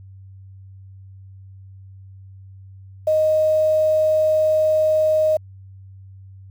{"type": "tone with quantisation", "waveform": "sine", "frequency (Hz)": 622.3, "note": "D#5", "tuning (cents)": 0, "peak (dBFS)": -14, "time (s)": [3.07, 5.37], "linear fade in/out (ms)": 5, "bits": 7, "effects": ["added 96 Hz sine -39 dBFS peak until 6.5 s"]}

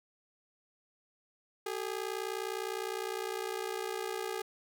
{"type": "ring-modulated tone", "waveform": "sawtooth", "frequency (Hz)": 410.2, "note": "G#4", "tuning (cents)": -21, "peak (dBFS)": -28, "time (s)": [1.66, 4.42], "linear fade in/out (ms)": 2, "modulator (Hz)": 29.9, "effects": []}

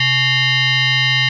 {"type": "tone with frequency modulation", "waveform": "sine", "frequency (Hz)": 130.2, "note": "C3", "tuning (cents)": -8, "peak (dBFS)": -12, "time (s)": [0, 1.29], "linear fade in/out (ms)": 5, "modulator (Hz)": 982, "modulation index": 3.6, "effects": []}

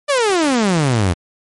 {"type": "exponential sweep", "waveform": "sawtooth", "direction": "down", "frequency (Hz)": [602, 82.41], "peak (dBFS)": -9, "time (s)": [0.08, 1.14], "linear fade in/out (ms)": 20, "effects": ["MP3 48 kbps"]}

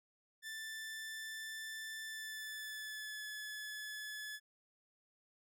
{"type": "tone with pitch glide", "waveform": "sawtooth", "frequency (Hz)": [1766, 1715.7], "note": ["A6", "A6"], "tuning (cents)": [6, -44], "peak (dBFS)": -40, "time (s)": [0.42, 4.4], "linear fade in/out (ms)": 50, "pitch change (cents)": -50, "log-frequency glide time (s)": [2.04, 3.25], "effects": []}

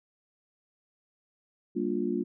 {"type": "chord", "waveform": "sine", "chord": "G minor seventh", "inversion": "none", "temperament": "just", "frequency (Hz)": [196, 235.2, 294, 352.8], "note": ["G3", "Bb3", "D4", "F4"], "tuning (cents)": [0, 16, 2, 18], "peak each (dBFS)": [-34, -32, -33, -31], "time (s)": [1.75, 2.24], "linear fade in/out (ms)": 20, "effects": []}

